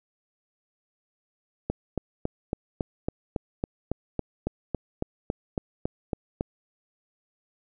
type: click train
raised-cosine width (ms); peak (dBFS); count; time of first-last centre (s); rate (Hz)
2; -13; 18; 1.7-6.409; 3.61
effects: none